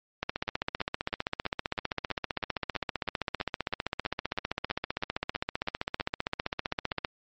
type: two click trains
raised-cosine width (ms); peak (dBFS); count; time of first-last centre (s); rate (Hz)
0.3; -16 / -13; 18 / 106; 0.48-5.999 / 0.23-7.048; 3.08 / 15.4
effects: MP3 32 kbps